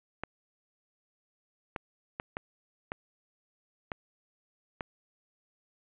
clicks, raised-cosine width 0.5 ms, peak -19 dBFS, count 7, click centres 0.236 / 1.762 / 2.199 / 2.369 / 2.919 / 3.918 / 4.808 s, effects resampled to 8000 Hz + 10-bit

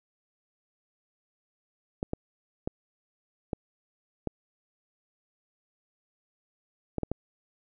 clicks, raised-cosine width 2 ms, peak -16 dBFS, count 8, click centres 2.029 / 2.134 / 2.675 / 3.532 / 4.273 / 6.983 / 7.033 / 7.116 s, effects none

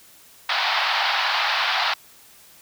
pink band-pass noise, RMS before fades -22 dBFS, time 0.49-1.94 s, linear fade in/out 5 ms, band 720 to 4700 Hz, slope 48 dB/octave, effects white hiss -50 dBFS RMS until 2.61 s

